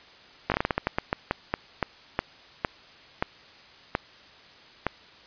slowing click train, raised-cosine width 0.5 ms, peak -8 dBFS, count 19, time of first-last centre 0.5-4.867 s, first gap 18 ms, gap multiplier 1.26, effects white hiss -51 dBFS RMS until 5.26 s + resampled to 11025 Hz

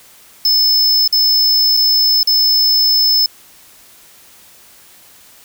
square tone with dropouts, 5240 Hz, E8, 11 cents flat, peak -10 dBFS, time 0.45-3.26 s, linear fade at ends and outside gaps 2 ms, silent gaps 1.077-1.126 / 1.768-1.772 / 2.231-2.273 s, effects white hiss -44 dBFS RMS until 5.44 s

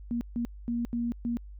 sine tone bursts at uneven times, 236.4 Hz, A#3, 24 cents sharp, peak -27 dBFS, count 5, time 0.11-0.21 / 0.36-0.45 / 0.68-0.85 / 0.93-1.12 / 1.25-1.37 s, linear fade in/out 0 ms, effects added 50 Hz sine -42 dBFS peak until 1.59 s

